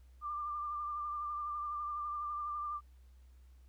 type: tone with vibrato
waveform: sine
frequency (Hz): 1188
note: D6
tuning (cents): +20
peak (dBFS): -36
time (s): 0.21-2.81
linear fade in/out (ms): 50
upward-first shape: triangle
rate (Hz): 12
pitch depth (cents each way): 34
effects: added 63 Hz sine -56 dBFS peak until 3.68 s + pink hiss -75 dBFS RMS until 3.68 s